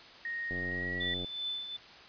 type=tone with pitch glide; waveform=sine; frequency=1865 to 1930.8 Hz; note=A#6 to B6; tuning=0 to -40 cents; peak=-34 dBFS; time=0.25-1.14 s; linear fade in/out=2 ms; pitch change=+60 cents; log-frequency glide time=0.65-0.97 s
type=click train; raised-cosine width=2 ms; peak=-28 dBFS; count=67; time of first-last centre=0.51-1.246 s; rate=89.7 Hz
type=tone with tremolo; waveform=sine; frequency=3515 Hz; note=A7; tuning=2 cents flat; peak=-32 dBFS; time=1-1.77 s; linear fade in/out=10 ms; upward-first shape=triangle; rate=2.6 Hz; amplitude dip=65%
effects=white hiss -52 dBFS RMS until 2.08 s + resampled to 11025 Hz